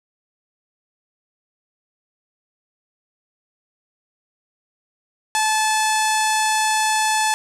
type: tone with low-pass filter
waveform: sawtooth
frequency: 868 Hz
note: A5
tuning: 24 cents flat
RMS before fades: -19 dBFS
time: 5.35-7.34 s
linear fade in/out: 0 ms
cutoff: 8800 Hz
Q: 2.4
effects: none